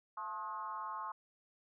sine tone with frequency modulation, 1068 Hz, C6, 35 cents sharp, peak -39 dBFS, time 0.17-1.12 s, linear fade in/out 5 ms, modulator 194 Hz, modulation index 1.1, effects none

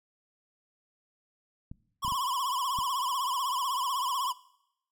clicks, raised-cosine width 5 ms, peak -29 dBFS, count 5, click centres 1.715 / 2.049 / 2.08 / 2.122 / 2.788 s
square tone with vibrato, 1046.5 Hz, C6, in tune, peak -29 dBFS, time 2.02-4.33 s, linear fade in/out 20 ms, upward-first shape triangle, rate 16 Hz, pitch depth 150 cents each way
effects noise-tail reverb RT60 0.8 s tail -20 dB re dry

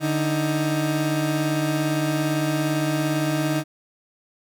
30% pulse tone pair together, 148.3 / 314.2 Hz, D3 / D#4, +17 / +17 cents, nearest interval octave + minor second, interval 1300 cents, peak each -21 dBFS, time 0-3.64 s, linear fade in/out 50 ms, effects none

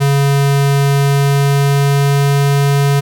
square tone with pitch glide, 140 to 140.81 Hz, C#3 to C#3, +18 to +27 cents, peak -10 dBFS, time 0-3.01 s, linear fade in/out 20 ms, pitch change +9 cents, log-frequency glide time 0.79-2.35 s, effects none

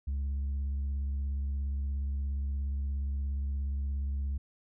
sine tone with vibrato, 69.3 Hz, C#2, in tune, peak -27 dBFS, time 0.07-4.38 s, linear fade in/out 10 ms, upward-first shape square, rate 17 Hz, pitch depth 25 cents each way, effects tanh soft clip ceiling -29 dBFS

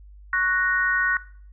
sine chord, F# major, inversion second, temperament equal, 1108.7 / 1480 / 1864.7 Hz, C#6 / F#6 / A#6, 0 / 0 / 0 cents, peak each -28 / -22 / -24 dBFS, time 0.33-1.17 s, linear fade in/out 2 ms, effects noise-tail reverb RT60 0.5 s tail -18 dB re dry + added 50 Hz sine -43 dBFS peak until 1.52 s

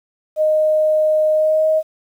sine tone with pitch glide, 619 to 628.4 Hz, D#5 to D#5, -9 to +17 cents, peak -12 dBFS, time 0.36-1.83 s, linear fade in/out 50 ms, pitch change +26 cents, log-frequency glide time 1.34-1.67 s, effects 8-bit

